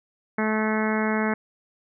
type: harmonic tone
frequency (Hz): 216.8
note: A3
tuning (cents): -25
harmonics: 1 / 2 / 3 / 4 / 5 / 6 / 7 / 8 / 9 / 10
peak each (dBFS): -24 / -29 / -32 / -32 / -35 / -35 / -33 / -34 / -36 / -34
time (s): 0.38-1.34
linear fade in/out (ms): 5
effects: none